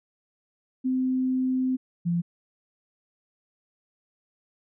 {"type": "tone pair in turn", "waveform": "sine", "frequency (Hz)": [257.9, 171.82], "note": ["C4", "F3"], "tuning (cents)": [-25, -28], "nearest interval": "perfect fifth", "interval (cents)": 703, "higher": "first", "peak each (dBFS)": -22, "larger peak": "neither", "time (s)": [[0.84, 1.77], [2.05, 2.22]], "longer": "first", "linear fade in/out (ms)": 20, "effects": []}